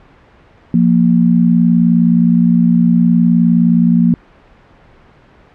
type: tone pair together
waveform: sine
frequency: 174.61 / 234 Hz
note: F3 / A#3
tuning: 0 / +7 cents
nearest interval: perfect fourth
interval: 507 cents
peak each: -10 dBFS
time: 0.74-4.14 s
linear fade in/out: 2 ms
effects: pink hiss -45 dBFS RMS until 5.54 s + low-pass 2000 Hz 12 dB/octave